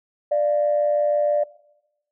sine tone pair together, 590 / 696.1 Hz, D5 / F5, +8 / -6 cents, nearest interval minor third, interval 286 cents, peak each -17 / -26 dBFS, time 0.31-1.44 s, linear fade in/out 10 ms, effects noise-tail reverb RT60 0.9 s tail -21 dB re dry + tanh soft clip ceiling -10 dBFS

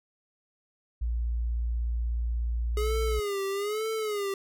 sine tone, 58.27 Hz, A#1, in tune, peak -26 dBFS, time 1.01-3.2 s, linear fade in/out 10 ms
square tone with vibrato, 416 Hz, G#4, 3 cents sharp, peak -29 dBFS, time 2.77-4.34 s, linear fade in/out 2 ms, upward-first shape sine, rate 1.1 Hz, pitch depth 110 cents each way
effects none

